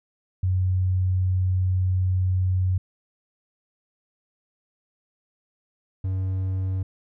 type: tone pair in turn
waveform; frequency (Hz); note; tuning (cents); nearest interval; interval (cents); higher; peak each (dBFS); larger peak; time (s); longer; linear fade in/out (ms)
sine / triangle; 92.5 / 94.33; F#2 / F#2; 0 / +34; unison; 34; second; -19 / -21; first; 0.43-2.78 / 6.04-6.83; first; 5
effects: none